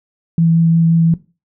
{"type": "tone with vibrato", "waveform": "sine", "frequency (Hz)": 165.4, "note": "E3", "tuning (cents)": 6, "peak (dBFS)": -9, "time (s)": [0.38, 1.14], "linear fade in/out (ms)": 2, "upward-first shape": "triangle", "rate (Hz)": 5.7, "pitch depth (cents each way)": 11, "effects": ["noise-tail reverb RT60 0.3 s tail -17 dB re dry"]}